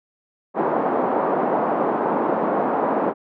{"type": "band-pass noise", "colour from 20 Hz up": "white", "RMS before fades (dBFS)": -21, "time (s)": [0.54, 3.14], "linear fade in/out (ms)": 50, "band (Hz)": [210, 960], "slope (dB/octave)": 24, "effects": []}